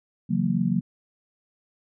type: chord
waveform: sine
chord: F# dominant seventh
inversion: second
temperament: just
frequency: 138.75 / 166.5 / 185 / 231.2 Hz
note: C#3 / E3 / F#3 / A#3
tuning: +2 / +18 / 0 / -14 cents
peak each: -29 / -28 / -24 / -26 dBFS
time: 0.29-0.81 s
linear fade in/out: 20 ms
effects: none